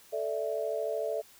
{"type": "chord", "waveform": "sine", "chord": "A suspended fourth", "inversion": "none", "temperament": "just", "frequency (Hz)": [440, 586.7, 660], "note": ["A4", "D5", "E5"], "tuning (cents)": [0, -2, 2], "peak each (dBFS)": -34, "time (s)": [0.12, 1.22], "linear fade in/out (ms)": 20, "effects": ["white hiss -57 dBFS RMS until 1.39 s"]}